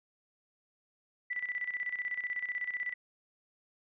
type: tone with tremolo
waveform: sine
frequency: 1975.5 Hz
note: B6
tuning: in tune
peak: -31 dBFS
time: 1.3-2.94 s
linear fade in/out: 10 ms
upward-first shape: square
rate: 16 Hz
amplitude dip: 70%
effects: resampled to 8000 Hz